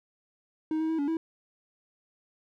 triangle tone with pitch steps, 314 / 318.5 / 322.8 / 284.9 / 324.9 Hz, D#4 / D#4 / E4 / C#4 / E4, +16 / +41 / -36 / +48 / -25 cents, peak -24 dBFS, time 0.71-1.17 s, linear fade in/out 2 ms, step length 92 ms, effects none

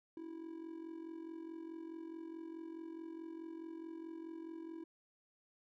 triangle tone with amplitude modulation, 327.7 Hz, E4, 10 cents flat, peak -40 dBFS, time 0.17-4.84 s, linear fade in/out 2 ms, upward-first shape sine, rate 44.7 Hz, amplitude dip 70%, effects none

